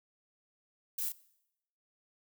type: noise with echo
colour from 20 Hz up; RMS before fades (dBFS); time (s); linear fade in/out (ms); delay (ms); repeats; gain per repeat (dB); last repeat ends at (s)
violet; -36; 0.98-1.09; 5; 32; 1; -4; 1.122
effects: noise-tail reverb RT60 0.8 s tail -20 dB re dry